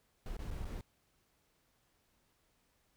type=noise with dropouts; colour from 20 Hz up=brown; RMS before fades=-41 dBFS; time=0.26-0.81 s; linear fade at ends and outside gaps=1 ms; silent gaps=0.367-0.391 / 0.505-0.511 / 0.647-0.653 s; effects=pink hiss -75 dBFS RMS until 2.96 s